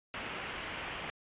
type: low-pass noise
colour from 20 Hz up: white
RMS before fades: -41 dBFS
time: 0.14-1.1 s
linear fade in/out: 0 ms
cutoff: 3100 Hz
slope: 48 dB/octave
effects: resampled to 8000 Hz